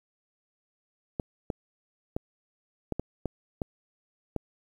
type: clicks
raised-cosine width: 2 ms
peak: -16 dBFS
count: 8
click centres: 1.198 / 1.502 / 2.165 / 2.923 / 2.996 / 3.257 / 3.618 / 4.363 s
effects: 9-bit